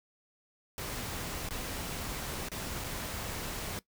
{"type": "noise with dropouts", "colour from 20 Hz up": "pink", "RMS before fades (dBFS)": -38, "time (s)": [0.78, 3.79], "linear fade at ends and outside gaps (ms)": 0, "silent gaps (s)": [[1.488, 1.508], [2.486, 2.517], [2.839, 2.843]], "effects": ["noise-tail reverb RT60 0.1 s tail -18 dB re dry"]}